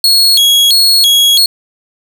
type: tone with vibrato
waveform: 40% pulse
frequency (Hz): 3790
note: A#7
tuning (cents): +28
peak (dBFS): -4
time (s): 0.04-1.46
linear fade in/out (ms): 2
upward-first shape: square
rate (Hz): 1.5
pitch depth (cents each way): 230
effects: none